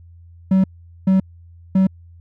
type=tone bursts at uneven times; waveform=triangle; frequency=190 Hz; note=F#3; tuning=46 cents sharp; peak=-9 dBFS; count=3; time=0.51-0.64 / 1.07-1.2 / 1.75-1.87 s; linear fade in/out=5 ms; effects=added 85 Hz sine -41 dBFS peak until 2.2 s